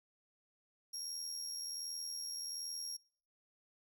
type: tone with amplitude modulation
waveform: 30% pulse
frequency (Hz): 5588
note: F8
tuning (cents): 0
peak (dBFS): -35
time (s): 0.93-2.97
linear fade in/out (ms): 10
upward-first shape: sine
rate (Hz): 81.3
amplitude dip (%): 40
effects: noise-tail reverb RT60 0.5 s tail -25 dB re dry